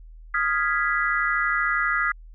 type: chord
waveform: sine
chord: F half-diminished seventh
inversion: third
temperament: equal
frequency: 1244.5 / 1396.9 / 1661.2 / 1975.5 Hz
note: Eb6 / F6 / Ab6 / Cb7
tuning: 0 / 0 / 0 / 0 cents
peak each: -26 dBFS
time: 0.34-2.12 s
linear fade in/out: 5 ms
effects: added 40 Hz sine -41 dBFS peak until 2.34 s